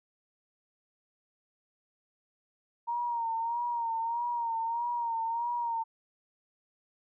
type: tone with vibrato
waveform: sine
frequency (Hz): 932.3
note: A#5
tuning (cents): 0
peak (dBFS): -29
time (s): 2.87-5.84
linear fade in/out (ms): 20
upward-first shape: sine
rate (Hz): 1.6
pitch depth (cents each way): 52
effects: none